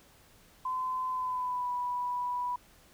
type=tone with pitch glide; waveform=sine; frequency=1023 to 983.6 Hz; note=C6 to B5; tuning=-39 to -7 cents; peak=-30 dBFS; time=0.65-2.56 s; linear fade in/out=5 ms; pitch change=-68 cents; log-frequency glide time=1.1-1.71 s; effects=pink hiss -60 dBFS RMS until 2.93 s